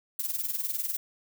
violet noise with tremolo, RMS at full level -28 dBFS, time 0.19-0.97 s, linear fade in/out 5 ms, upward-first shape triangle, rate 20 Hz, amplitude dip 85%, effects none

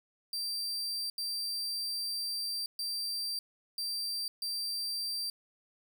40% pulse tone bursts at uneven times, 4699 Hz, D8, in tune, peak -32 dBFS, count 5, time 0.33-1.1 / 1.18-2.66 / 2.79-3.39 / 3.78-4.28 / 4.42-5.3 s, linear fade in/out 2 ms, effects none

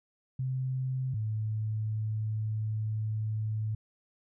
sine tone pair in turn, 130 / 108.5 Hz, C3 / A2, -11 / -24 cents, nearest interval minor third, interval 313 cents, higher first, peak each -29 / -29 dBFS, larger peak neither, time 0.39-1.14 / 1.14-3.75 s, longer second, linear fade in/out 5 ms, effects none

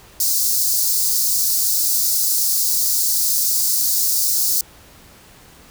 white high-pass noise, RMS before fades -18 dBFS, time 0.2-4.61 s, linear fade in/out 2 ms, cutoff 4400 Hz, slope 48 dB/octave, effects pink hiss -46 dBFS RMS until 5.7 s

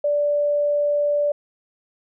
sine tone, 584 Hz, D5, 10 cents flat, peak -17 dBFS, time 0.04-1.32 s, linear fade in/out 5 ms, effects none

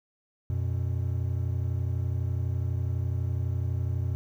triangle tone pair together, 88.88 / 120.9 Hz, F2 / B2, +31 / -36 cents, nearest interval perfect fourth, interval 533 cents, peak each -26 / -28 dBFS, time 0.5-4.15 s, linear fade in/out 0 ms, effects 10-bit

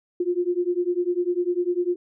sine beating tone pair, 349.2 / 359.2 Hz, F4 / F4, 0 / +49 cents, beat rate 10 Hz, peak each -24 dBFS, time 0.2-1.96 s, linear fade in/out 5 ms, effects none

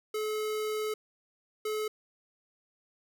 square tone bursts at uneven times, 429.4 Hz, A4, 42 cents flat, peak -31 dBFS, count 2, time 0.14-0.94 / 1.65-1.88 s, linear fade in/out 5 ms, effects none

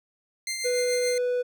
15% pulse tone with tremolo, 2093 Hz, C7, in tune, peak -21 dBFS, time 0.47-1.18 s, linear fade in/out 2 ms, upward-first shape triangle, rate 7 Hz, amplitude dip 45%
triangle tone, 493.9 Hz, B4, in tune, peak -21 dBFS, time 0.64-1.43 s, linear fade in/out 20 ms
effects none

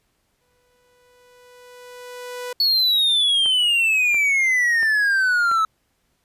sawtooth tone with exponential growth, 493.9 Hz, B4, in tune, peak -23 dBFS, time 0.41-2.53 s, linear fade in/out 5 ms, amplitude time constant 460 ms
triangle exponential sweep, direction down, 4435 to 1291 Hz, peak -14 dBFS, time 2.6-5.65 s, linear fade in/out 2 ms
click train, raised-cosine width 0.5 ms, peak -20 dBFS, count 4, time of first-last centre 3.46-5.515 s, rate 1.46 Hz
effects pink hiss -68 dBFS RMS until 6.24 s + resampled to 32000 Hz

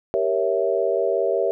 sine chord, G diminished seventh, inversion none, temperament equal with one note detuned, 392 / 468.9 / 554.4 / 659.3 Hz, G4 / Bb4 / Db5 / Fb5, 0 / +10 / 0 / 0 cents, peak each -24 dBFS, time 0.14-1.51 s, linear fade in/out 0 ms, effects none

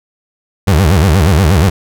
30% pulse tone with vibrato, 85.9 Hz, F2, 28 cents flat, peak -4 dBFS, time 0.67-1.7 s, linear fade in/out 10 ms, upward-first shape sine, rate 8.4 Hz, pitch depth 280 cents each way, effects none

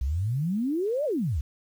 sine exponential two-way sweep, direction up then down, 60.3 to 630 to 60.3 Hz, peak -24 dBFS, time 0.01-1.41 s, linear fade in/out 5 ms, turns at 1.05 s, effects 9-bit

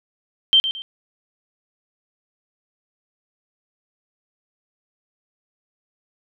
sine tone with echo, 3136 Hz, G7, in tune, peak -10 dBFS, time 0.53-0.6 s, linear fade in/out 0 ms, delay 110 ms, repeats 2, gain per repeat -10 dB, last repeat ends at 0.82 s, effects none

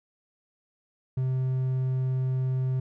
triangle tone, 129.8 Hz, C3, 13 cents flat, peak -22 dBFS, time 1.17-2.8 s, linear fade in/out 5 ms, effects none

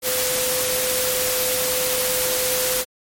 sine tone in noise, 508 Hz, B4, 49 cents sharp, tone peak -24 dBFS, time 0.02-2.85 s, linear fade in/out 50 ms, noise white, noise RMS -22 dBFS, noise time 0.02-2.85 s, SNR -5 dB, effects MP3 64 kbps

